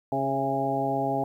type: harmonic tone with a mistuned harmonic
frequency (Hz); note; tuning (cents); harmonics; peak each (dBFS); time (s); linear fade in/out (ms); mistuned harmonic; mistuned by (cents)
136.6; C#3; -25; 1 / 2 / 3 / 4 / 5 / 6; -34 / -31 / -33 / -34 / -29 / -29; 0.12-1.24; 2; 5; -27
effects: 10-bit